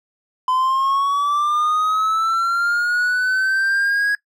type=linear sweep; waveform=triangle; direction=up; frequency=1015 to 1661.2 Hz; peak=-14 dBFS; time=0.48-4.15 s; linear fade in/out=2 ms; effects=noise-tail reverb RT60 0.1 s tail -20 dB re dry

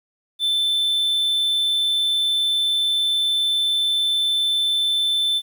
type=tone; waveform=triangle; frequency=3533 Hz; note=A7; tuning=6 cents sharp; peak=-16 dBFS; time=0.39-5.42 s; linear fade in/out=50 ms; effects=9-bit

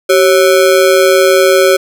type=ring-modulated tone; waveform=square; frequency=466.2 Hz; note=A#4; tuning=in tune; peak=-3 dBFS; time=0.09-1.77 s; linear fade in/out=10 ms; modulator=82.7 Hz; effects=none

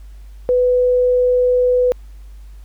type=tone; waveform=sine; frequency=497.8 Hz; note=B4; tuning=14 cents sharp; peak=-11 dBFS; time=0.49-1.92 s; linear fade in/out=0 ms; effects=added 50 Hz sine -34 dBFS peak until 2.64 s + pink hiss -56 dBFS RMS until 2.64 s

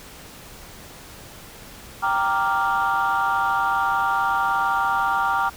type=chord; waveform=sine; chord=G minor seventh; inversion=none; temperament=equal; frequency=784 / 932.3 / 1174.7 / 1396.9 Hz; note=G5 / Bb5 / D6 / F6; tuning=0 / 0 / 0 / 0 cents; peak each=-23 dBFS; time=2.02-5.5 s; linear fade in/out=20 ms; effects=tanh soft clip ceiling -13 dBFS + pink hiss -42 dBFS RMS until 5.56 s

